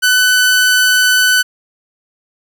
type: tone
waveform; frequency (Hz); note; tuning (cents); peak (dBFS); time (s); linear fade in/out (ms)
sawtooth; 1501; F#6; +24; -5; 0.02-1.43; 20
effects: none